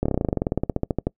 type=slowing click train; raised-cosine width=2 ms; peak=-8 dBFS; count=22; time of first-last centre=0.03-1.07 s; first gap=26 ms; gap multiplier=1.06; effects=noise-tail reverb RT60 0.1 s tail -25 dB re dry